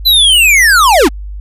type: linear sweep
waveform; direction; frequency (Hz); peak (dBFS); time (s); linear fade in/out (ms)
square; down; 4072 to 220; -5; 0.05-1.09; 20
effects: added 50 Hz sine -21 dBFS peak until 1.4 s + resampled to 32000 Hz